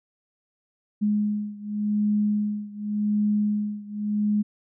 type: beating tone pair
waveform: sine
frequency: 208.6 / 209.48 Hz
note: G#3 / G#3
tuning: +8 / +15 cents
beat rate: 0.88 Hz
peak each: -24 / -26 dBFS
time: 1.01-4.43 s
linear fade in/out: 20 ms
effects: none